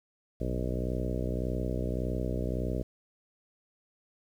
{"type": "harmonic tone with a mistuned harmonic", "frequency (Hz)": 61.74, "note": "B1", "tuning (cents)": 0, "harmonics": [1, 2, 3, 4, 5, 6, 7, 8, 9, 10], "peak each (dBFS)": [-33, -36, -38, -39, -40, -41, -41, -42, -43, -43], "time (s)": [0.4, 2.83], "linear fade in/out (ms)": 10, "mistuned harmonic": 1, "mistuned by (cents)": -110, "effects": ["10-bit"]}